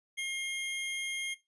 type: tone pair together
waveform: square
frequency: 2137 / 3218 Hz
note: C7 / G7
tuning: +36 / +45 cents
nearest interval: perfect fifth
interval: 709 cents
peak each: -35 / -38 dBFS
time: 0.17-1.35 s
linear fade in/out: 20 ms
effects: noise-tail reverb RT60 0.2 s tail -17 dB re dry + resampled to 24000 Hz